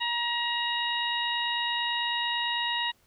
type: harmonic tone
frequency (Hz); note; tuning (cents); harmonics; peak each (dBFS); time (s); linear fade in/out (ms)
949; A#5; +31; 1 / 2 / 3 / 4; -32 / -32 / -32 / -32; 0-2.92; 20
effects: pink hiss -65 dBFS RMS until 3.06 s